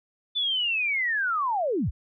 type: linear sweep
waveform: sine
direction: down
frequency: 3527 to 33.79 Hz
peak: -23 dBFS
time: 0.35-1.91 s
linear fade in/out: 20 ms
effects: none